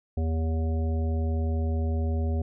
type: harmonic tone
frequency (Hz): 80.4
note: E2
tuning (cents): -43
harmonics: 1 / 3 / 5 / 7 / 9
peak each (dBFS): -24 / -34 / -38 / -41 / -43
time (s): 0.17-2.42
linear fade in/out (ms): 5
effects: none